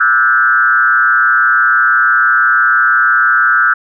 sine tone with frequency modulation, 1446 Hz, F#6, 40 cents flat, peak -7 dBFS, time 0-3.74 s, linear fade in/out 10 ms, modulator 126 Hz, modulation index 1.3, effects none

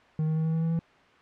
triangle tone with pitch steps, 156.1 / 157.64 / 159.2 / 160.77 / 162.35 / 163.96 / 165.57 Hz, D#3 / D#3 / D#3 / E3 / E3 / E3 / E3, +6 / +23 / +40 / -43 / -26 / -9 / +8 cents, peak -22 dBFS, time 0.19-0.792 s, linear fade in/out 2 ms, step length 86 ms, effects white hiss -56 dBFS RMS until 1.21 s + low-pass 2000 Hz 12 dB/octave

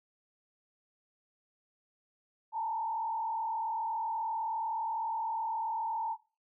sine tone with frequency modulation, 896 Hz, A5, 31 cents sharp, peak -31 dBFS, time 2.52-6.17 s, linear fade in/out 50 ms, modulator 39.5 Hz, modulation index 0.97, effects noise-tail reverb RT60 0.4 s tail -25 dB re dry

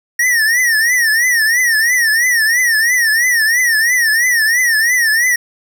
square tone with vibrato, 1864.7 Hz, A#6, in tune, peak -11 dBFS, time 0.19-5.36 s, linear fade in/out 5 ms, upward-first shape triangle, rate 3 Hz, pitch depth 160 cents each way, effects none

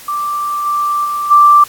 sine tone with level steps, 1174.7 Hz, D6, in tune, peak -15 / -12 / -15 / -3 dBFS, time 0.08-1.64 s, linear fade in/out 5 ms, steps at 0.65 / 1.04 / 1.3 s, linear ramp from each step 20 ms, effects white hiss -35 dBFS RMS until 1.68 s + AAC 64 kbps

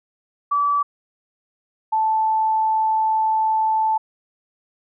sine tone pair in turn, 1152 / 877.1 Hz, D6 / A5, -34 / -6 cents, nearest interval perfect fourth, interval 472 cents, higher first, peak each -16 dBFS, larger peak neither, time 0.51-0.83 / 1.92-3.98 s, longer second, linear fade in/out 10 ms, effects none

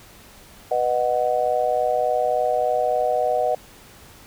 sine chord, B major, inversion none, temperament just, 493.9 / 617.4 / 740.8 Hz, B4 / D#5 / F#5, 0 / -14 / +2 cents, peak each -24 / -22 / -22 dBFS, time 0.71-3.55 s, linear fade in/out 5 ms, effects pink hiss -47 dBFS RMS until 4.26 s

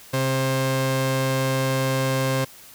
sawtooth tone pair together, 132.5 / 265 Hz, C3 / C4, +22 / +22 cents, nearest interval octave, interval 1200 cents, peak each -18 dBFS, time 0.13-2.45 s, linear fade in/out 10 ms, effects white hiss -46 dBFS RMS until 2.74 s

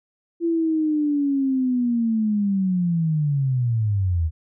sine linear sweep, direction down, 340 to 76.8 Hz, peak -18 dBFS, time 0.4-4.31 s, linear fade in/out 50 ms, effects none

